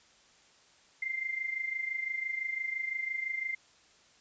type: tone with amplitude modulation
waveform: sine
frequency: 2093 Hz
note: C7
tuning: in tune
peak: -29 dBFS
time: 1.02-3.55 s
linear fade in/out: 5 ms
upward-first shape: sine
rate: 25.9 Hz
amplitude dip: 70%
effects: white hiss -62 dBFS RMS until 4.2 s + resampled to 16000 Hz